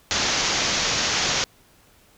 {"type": "low-pass noise", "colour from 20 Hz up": "white", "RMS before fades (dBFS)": -23, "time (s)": [0.11, 1.44], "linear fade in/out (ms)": 0, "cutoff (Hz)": 6800, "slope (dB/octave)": 96, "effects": ["pink hiss -56 dBFS RMS until 2.17 s"]}